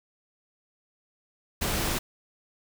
pink noise, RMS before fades -28 dBFS, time 1.61-1.99 s, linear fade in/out 10 ms, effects none

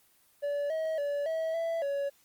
triangle tone with pitch steps, 575 / 638 / 574 / 646 / 663 / 562 Hz, D5 / D#5 / D5 / E5 / E5 / C#5, -37 / +43 / -40 / -35 / +10 / +24 cents, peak -27 dBFS, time 0.42-2.1 s, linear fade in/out 20 ms, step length 280 ms, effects white hiss -65 dBFS RMS until 2.24 s + Opus 24 kbps

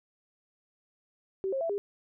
sine tone with pitch steps, 384.3 / 537 / 664 / 404.5 Hz, G4 / C5 / E5 / G#4, -34 / +45 / +12 / -46 cents, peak -28 dBFS, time 1.44-1.78 s, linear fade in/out 0 ms, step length 85 ms, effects none

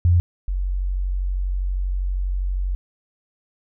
sine tone pair in turn, 87.31 / 46.25 Hz, F2 / F#1, 0 / 0 cents, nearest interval major seventh, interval 1100 cents, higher first, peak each -12 / -20 dBFS, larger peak first, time 0.05-0.2 / 0.48-2.75 s, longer second, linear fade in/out 0 ms, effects none

